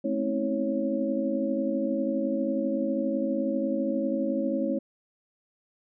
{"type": "tone cluster", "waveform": "sine", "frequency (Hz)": [216.6, 254.6, 266.8, 322.4, 551], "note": ["A3", "C4", "C4", "E4", "C#5"], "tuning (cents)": [-27, -47, 34, -38, -11], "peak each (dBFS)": [-31, -37, -30, -31, -30], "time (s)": [0.04, 4.79], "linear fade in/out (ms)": 10, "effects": []}